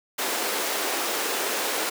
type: high-pass noise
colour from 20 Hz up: pink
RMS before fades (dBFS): -27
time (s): 0.18-1.9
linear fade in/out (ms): 10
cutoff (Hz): 330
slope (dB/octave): 24
effects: none